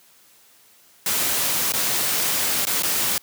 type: noise with dropouts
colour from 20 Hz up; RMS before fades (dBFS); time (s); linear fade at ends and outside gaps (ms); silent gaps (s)
white; -22; 1.06-3.18; 2; 1.722-1.736 / 2.653-2.669 / 2.823-2.833
effects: white hiss -54 dBFS RMS until 3.22 s + high-pass 100 Hz 12 dB/octave